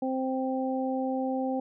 harmonic tone, 261.6 Hz, C4, in tune, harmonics 1 / 2 / 3, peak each -29 / -32 / -34 dBFS, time 0.02-1.6 s, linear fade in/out 5 ms, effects none

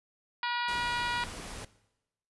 harmonic tone, 481.5 Hz, B4, 44 cents flat, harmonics 2 / 3 / 4 / 5 / 6 / 7 / 8 / 9 / 10, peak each -32 / -36 / -38 / -40 / -42 / -43 / -44 / -45 / -46 dBFS, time 0.43-1.24 s, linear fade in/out 2 ms
pink noise, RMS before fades -42 dBFS, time 0.68-1.65 s, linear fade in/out 5 ms
effects noise-tail reverb RT60 0.9 s tail -18 dB re dry + resampled to 24000 Hz

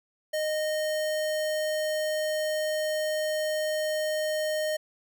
square tone, 617 Hz, D#5, 15 cents flat, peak -27 dBFS, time 0.33-4.77 s, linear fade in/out 10 ms, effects none

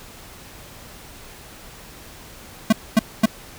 square tone bursts, 220 Hz, A3, in tune, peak -11 dBFS, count 3, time 2.7-3.258 s, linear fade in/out 5 ms, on 26 ms, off 240 ms, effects pink hiss -42 dBFS RMS until 3.58 s

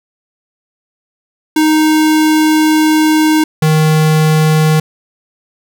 square tone pair in turn, 310.8 / 155.98 Hz, D#4 / D#3, -2 / +5 cents, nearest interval octave, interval 1193 cents, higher first, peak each -8 dBFS, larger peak neither, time 1.56-3.44 / 3.62-4.8 s, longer first, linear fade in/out 5 ms, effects none

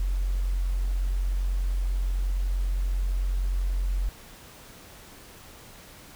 sine tone, 45.24 Hz, F#1, 38 cents flat, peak -23 dBFS, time 0-4.09 s, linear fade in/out 0 ms, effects pink hiss -48 dBFS RMS until 6.15 s

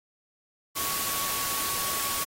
sine tone in noise, 1119 Hz, C#6, 16 cents sharp, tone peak -36 dBFS, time 0.75-2.25 s, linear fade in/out 20 ms, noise white, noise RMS -30 dBFS, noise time 0.75-2.25 s, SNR -9 dB, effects AAC 48 kbps

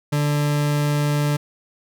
40% pulse tone, 146.83 Hz, D3, in tune, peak -17 dBFS, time 0.12-1.37 s, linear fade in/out 10 ms, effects none

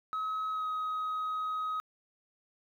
sine tone with pitch glide, 1279 to 1262.8 Hz, D#6 to D#6, +47 to +25 cents, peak -29 dBFS, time 0.13-1.8 s, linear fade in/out 0 ms, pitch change -22 cents, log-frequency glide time 0.51-0.66 s, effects tanh soft clip ceiling -30 dBFS + 11-bit

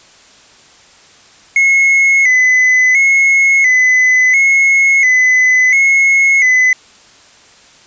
triangle tone with vibrato, 2093 Hz, C7, in tune, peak -5 dBFS, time 1.56-6.73 s, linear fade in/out 2 ms, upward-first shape square, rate 0.72 Hz, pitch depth 66 cents each way, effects white hiss -43 dBFS RMS until 7.86 s + resampled to 16000 Hz

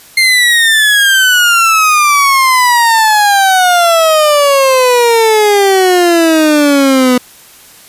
30% pulse exponential sweep, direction down, 2114 to 246.9 Hz, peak -3 dBFS, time 0.17-7.18 s, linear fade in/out 5 ms, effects white hiss -38 dBFS RMS until 7.88 s + resampled to 32000 Hz

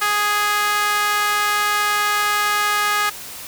sawtooth tone with high-pass filter, 415.3 Hz, G#4, in tune, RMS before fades -19 dBFS, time 0.01-3.1 s, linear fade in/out 10 ms, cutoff 1300 Hz, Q 2.1, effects white hiss -34 dBFS RMS until 3.47 s

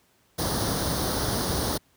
pink noise with comb filter, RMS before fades -26 dBFS, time 0.38-1.78 s, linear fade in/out 10 ms, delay 0.2 ms, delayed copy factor +0.75, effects pink hiss -64 dBFS RMS until 1.96 s + high-pass 60 Hz 12 dB/octave

